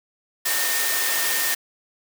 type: tone in noise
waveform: sine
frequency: 1825 Hz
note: A#6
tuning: 37 cents flat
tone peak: -28 dBFS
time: 0.45-1.55 s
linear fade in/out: 10 ms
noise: white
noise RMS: -23 dBFS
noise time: 0.45-1.55 s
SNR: -8 dB
effects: high-pass 400 Hz 12 dB/octave